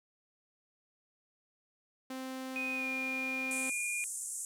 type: tone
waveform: sawtooth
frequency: 261 Hz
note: C4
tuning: 4 cents flat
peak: -35 dBFS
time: 2.1-3.7 s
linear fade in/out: 5 ms
type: tone with pitch glide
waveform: sine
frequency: 2489 to 2420 Hz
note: D#7 to D#7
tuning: 0 to -49 cents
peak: -34 dBFS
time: 2.56-4.04 s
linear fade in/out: 0 ms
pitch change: -49 cents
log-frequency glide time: 2.75-2.88 s
type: band-pass noise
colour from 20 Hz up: pink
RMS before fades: -40 dBFS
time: 3.51-4.45 s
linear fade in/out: 0 ms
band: 7300 to 10000 Hz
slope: 48 dB/octave
effects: none